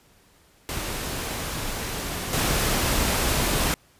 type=noise with level steps; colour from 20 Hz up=pink; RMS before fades=-30 / -23 dBFS; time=0.69-3.74 s; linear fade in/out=0 ms; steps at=2.33 s; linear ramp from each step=2 ms; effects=pink hiss -58 dBFS RMS until 3.99 s + resampled to 32000 Hz